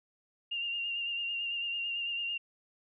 sine tone with vibrato, 2794 Hz, F7, in tune, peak -32 dBFS, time 0.51-2.38 s, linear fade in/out 10 ms, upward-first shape sine, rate 9 Hz, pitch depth 29 cents each way, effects none

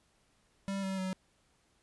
square tone with pitch steps, 196 / 191.74 / 187.58 Hz, G3 / G3 / F#3, 0 / -38 / +24 cents, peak -34 dBFS, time 0.68-1.13 s, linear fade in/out 0 ms, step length 150 ms, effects pink hiss -71 dBFS RMS until 1.82 s + resampled to 24000 Hz

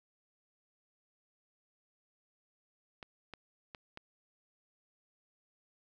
clicks, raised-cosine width 0.3 ms, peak -29 dBFS, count 4, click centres 3.028 / 3.337 / 3.748 / 3.974 s, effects none

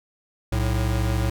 square tone pair together, 61.87 / 110 Hz, B1 / A2, +4 / 0 cents, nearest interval minor seventh, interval 996 cents, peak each -24 dBFS, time 0.52-1.3 s, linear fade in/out 5 ms, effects none

